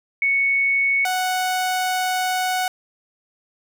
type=tone pair in turn; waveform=sine / sawtooth; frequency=2217 / 739.8 Hz; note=C#7 / F#5; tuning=0 / 0 cents; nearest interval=octave + perfect fifth; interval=1900 cents; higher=first; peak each=-16 dBFS; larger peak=neither; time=0.22-1.05 / 1.05-2.68 s; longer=second; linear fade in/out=2 ms; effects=none